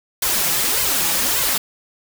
white noise with flanger, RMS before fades -19 dBFS, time 0.22-1.58 s, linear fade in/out 5 ms, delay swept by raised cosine 1.9 to 6.1 ms, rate 1.7 Hz, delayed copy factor +0.8, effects none

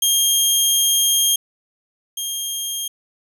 15% pulse tone pair in turn, 3221 / 3221 Hz, G7 / G7, +46 / +46 cents, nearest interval unison, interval 0 cents, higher neither, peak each -7 / -16 dBFS, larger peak first, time 0.02-1.36 / 2.17-2.88 s, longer first, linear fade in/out 5 ms, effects none

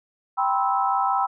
sine chord, C major seventh, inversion second, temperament just, 784.9 / 981.1 / 1046.5 / 1308.1 Hz, G5 / B5 / C6 / E6, +2 / -12 / 0 / -14 cents, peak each -23 / -25 / -28 / -25 dBFS, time 0.37-1.27 s, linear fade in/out 20 ms, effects none

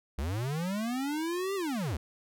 square linear two-way sweep, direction up then down, 62 to 401.4 to 62 Hz, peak -31 dBFS, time 0.18-1.97 s, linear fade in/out 5 ms, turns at 1.55 s, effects none

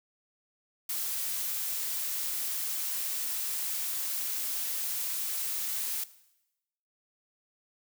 blue noise, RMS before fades -33 dBFS, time 0.89-6.04 s, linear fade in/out 5 ms, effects noise-tail reverb RT60 0.9 s tail -17 dB re dry

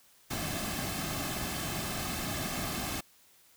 pink noise with comb filter, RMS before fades -35 dBFS, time 0.3-3.01 s, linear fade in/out 10 ms, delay 2.1 ms, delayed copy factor -0.6, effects white hiss -62 dBFS RMS until 3.56 s

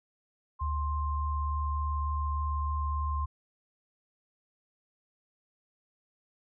sine tone, 1053 Hz, C6, 11 cents sharp, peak -34 dBFS, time 0.59-3.26 s, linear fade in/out 20 ms
sine tone with vibrato, 73.42 Hz, D2, in tune, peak -29 dBFS, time 0.61-3.26 s, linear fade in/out 10 ms, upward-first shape triangle, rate 3.4 Hz, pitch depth 15 cents each way
effects none

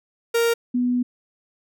45% pulse / sine tone pair in turn, 465.5 / 246.6 Hz, A#4 / B3, -2 / -2 cents, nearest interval major seventh, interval 1100 cents, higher first, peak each -17 / -18 dBFS, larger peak first, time 0.34-0.54 / 0.74-1.03 s, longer second, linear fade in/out 10 ms, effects none

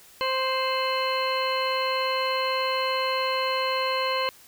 harmonic tone with a mistuned harmonic, 523.3 Hz, C5, in tune, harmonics 1 / 2 / 3 / 4 / 5 / 6 / 8, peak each -28 / -27 / -37 / -34 / -34 / -34 / -33 dBFS, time 0.21-4.29 s, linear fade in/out 0 ms, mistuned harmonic 6, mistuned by -79 cents, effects white hiss -52 dBFS RMS until 4.47 s

